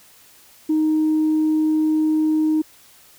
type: tone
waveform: sine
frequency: 311.1 Hz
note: D#4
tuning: in tune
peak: -14 dBFS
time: 0.69-2.62 s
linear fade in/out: 10 ms
effects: tanh soft clip ceiling -12 dBFS + white hiss -50 dBFS RMS until 3.18 s